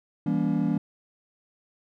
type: chord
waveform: triangle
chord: E diminished seventh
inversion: none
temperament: just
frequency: 164.81 / 197.78 / 237.3 / 284.8 Hz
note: E3 / G3 / Bb3 / Db4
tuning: 0 / +16 / +31 / +47 cents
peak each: -26 dBFS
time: 0.26-0.78 s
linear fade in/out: 5 ms
effects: none